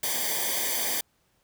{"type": "noise with comb filter", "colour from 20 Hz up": "white", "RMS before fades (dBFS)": -28, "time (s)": [0.03, 1.01], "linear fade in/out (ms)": 5, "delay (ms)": 0.74, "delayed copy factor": -1, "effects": ["pink hiss -69 dBFS RMS until 1.43 s"]}